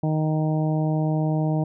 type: harmonic tone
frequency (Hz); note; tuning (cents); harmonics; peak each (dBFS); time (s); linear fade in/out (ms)
155.56; D#3; 0; 1 / 2 / 3 / 4 / 5 / 6; -21 / -27 / -35 / -31 / -34 / -40; 0.03-1.64; 5
effects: none

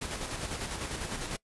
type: noise with tremolo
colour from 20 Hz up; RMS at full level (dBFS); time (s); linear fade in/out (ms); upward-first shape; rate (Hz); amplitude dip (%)
pink; -35; 0.01-1.37; 10; square; 10; 40
effects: noise-tail reverb RT60 0.1 s tail -22 dB re dry + resampled to 24000 Hz

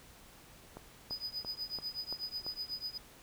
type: click train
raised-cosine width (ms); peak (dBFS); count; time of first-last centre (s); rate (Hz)
1; -31; 6; 0.77-2.465; 2.95
type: tone with tremolo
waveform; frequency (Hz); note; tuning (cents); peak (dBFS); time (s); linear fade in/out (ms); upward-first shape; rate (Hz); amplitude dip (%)
triangle; 4978; D#8; 0; -33; 1.1-2.98; 10; triangle; 8.1; 100
effects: pink hiss -57 dBFS RMS until 3.22 s

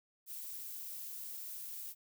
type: noise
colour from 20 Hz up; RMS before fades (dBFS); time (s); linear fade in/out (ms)
violet; -45; 0.26-1.95; 50
effects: none

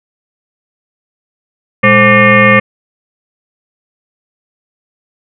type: tone with frequency modulation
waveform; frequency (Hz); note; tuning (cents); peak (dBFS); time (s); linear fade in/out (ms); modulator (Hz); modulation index
sine; 1171; D6; -5; -3; 1.83-2.6; 10; 322; 3.7
effects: none

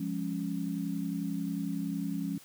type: chord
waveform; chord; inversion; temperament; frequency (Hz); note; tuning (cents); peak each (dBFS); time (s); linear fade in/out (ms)
sine; Db major; first; equal with one note detuned; 174.61 / 205.7 / 277.2; F3 / Ab3 / Db4; 0 / -16 / 0; -35 / -36 / -35; 0-2.38; 5
effects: white hiss -55 dBFS RMS until 2.44 s

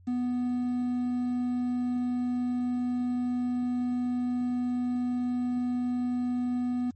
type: tone with quantisation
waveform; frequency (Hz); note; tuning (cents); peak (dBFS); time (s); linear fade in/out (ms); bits
triangle; 246.9; B3; 0; -24; 0.07-6.91; 10; 9
effects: added 90 Hz sine -52 dBFS peak until 6.95 s + MP3 32 kbps

